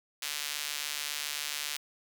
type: tone with high-pass filter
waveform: sawtooth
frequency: 147.3 Hz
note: D3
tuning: 6 cents sharp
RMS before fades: -36 dBFS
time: 0.22-1.77 s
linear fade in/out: 5 ms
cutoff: 2900 Hz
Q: 0.82
effects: none